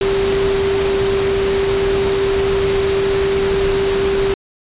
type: tone in noise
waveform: sine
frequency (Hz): 392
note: G4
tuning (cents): 0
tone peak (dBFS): -14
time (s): 0.01-4.34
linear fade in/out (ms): 2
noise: pink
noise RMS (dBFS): -22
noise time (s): 0.01-4.34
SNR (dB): +5
effects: resampled to 8000 Hz